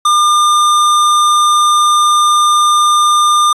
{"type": "tone", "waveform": "square", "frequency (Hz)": 1204, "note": "D6", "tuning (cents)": 43, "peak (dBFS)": -8, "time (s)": [0.05, 3.53], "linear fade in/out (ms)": 5, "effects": ["resampled to 24000 Hz"]}